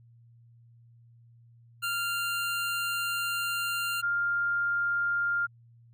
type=tone pair in turn; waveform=25% pulse / sine; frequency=1392 / 1400.9 Hz; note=F6 / F6; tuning=-6 / +5 cents; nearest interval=unison; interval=11 cents; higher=second; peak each=-25 dBFS; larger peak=neither; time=1.82-4.02 / 4.02-5.47 s; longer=first; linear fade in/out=20 ms; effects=added 117 Hz sine -54 dBFS peak until 5.93 s